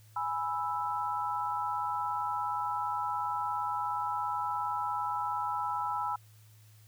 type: chord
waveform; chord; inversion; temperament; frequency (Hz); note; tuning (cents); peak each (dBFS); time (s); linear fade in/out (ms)
sine; E major; first; equal; 830.6 / 987.8 / 1318.5; G#5 / B5 / E6; 0 / 0 / 0; -35 / -34 / -35; 0.16-6.16; 5
effects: added 107 Hz sine -55 dBFS peak until 6.87 s + white hiss -64 dBFS RMS until 6.87 s